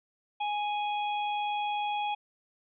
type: harmonic tone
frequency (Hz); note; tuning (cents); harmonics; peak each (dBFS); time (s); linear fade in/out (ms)
830.6; G#5; 0; 1 / 3 / 4; -29 / -39 / -41; 0.4-2.15; 10
effects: none